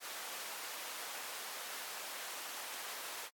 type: high-pass noise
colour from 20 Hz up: pink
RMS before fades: -45 dBFS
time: 0-3.3 s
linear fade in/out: 50 ms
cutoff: 780 Hz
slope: 12 dB/octave
effects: AAC 64 kbps